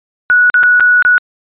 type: tone with dropouts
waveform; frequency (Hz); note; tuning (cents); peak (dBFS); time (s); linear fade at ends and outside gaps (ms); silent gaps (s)
sine; 1468; F#6; -14; -5; 0.3-1.18; 0; 0.5-0.542 / 0.631-0.636 / 0.798-0.806 / 1.024-1.05
effects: resampled to 8000 Hz